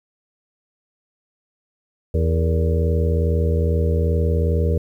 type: harmonic tone with a mistuned harmonic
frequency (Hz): 82.41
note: E2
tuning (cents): 0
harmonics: 1 / 2 / 3 / 4 / 5 / 6 / 7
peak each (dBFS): -17 / -25 / -32 / -33 / -28 / -25 / -32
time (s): 2.14-4.78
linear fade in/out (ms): 5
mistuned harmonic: 6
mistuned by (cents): -83
effects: 9-bit